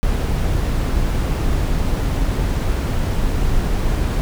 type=noise; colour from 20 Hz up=brown; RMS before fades=-18 dBFS; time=0.03-4.21 s; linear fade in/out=0 ms; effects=none